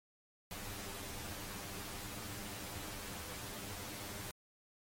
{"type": "noise with comb filter", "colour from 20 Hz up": "pink", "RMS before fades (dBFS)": -45, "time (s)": [0.51, 4.31], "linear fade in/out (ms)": 0, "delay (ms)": 10, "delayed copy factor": 1, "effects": ["MP3 64 kbps"]}